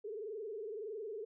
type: tone with frequency modulation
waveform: sine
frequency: 428.3 Hz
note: A4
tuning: 47 cents flat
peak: -40 dBFS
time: 0.04-1.25 s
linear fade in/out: 10 ms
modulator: 21.7 Hz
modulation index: 1.4
effects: none